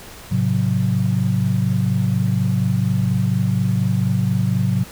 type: tone cluster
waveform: sine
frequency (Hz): 108.4 / 132.6 / 182.8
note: A2 / C3 / F#3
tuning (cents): -25 / +23 / -21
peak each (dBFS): -20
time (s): 0.31-4.84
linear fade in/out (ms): 10
effects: pink hiss -39 dBFS RMS until 4.91 s